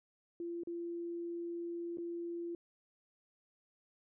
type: tone with dropouts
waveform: sine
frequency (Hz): 342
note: F4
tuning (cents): -36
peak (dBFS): -38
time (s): 0.4-2.55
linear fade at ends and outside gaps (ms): 2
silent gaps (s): 0.635-0.672 / 1.973-1.983
effects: none